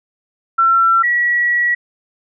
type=tone pair in turn; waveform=sine; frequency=1351 / 1927.8 Hz; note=E6 / B6; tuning=+42 / -42 cents; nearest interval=tritone; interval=616 cents; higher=second; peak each=-9 / -12 dBFS; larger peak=first; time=0.58-1.03 / 1.03-1.75 s; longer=second; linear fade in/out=10 ms; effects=none